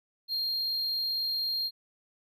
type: tone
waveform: triangle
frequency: 4214 Hz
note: C8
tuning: 12 cents sharp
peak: -27 dBFS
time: 0.28-1.71 s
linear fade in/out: 50 ms
effects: none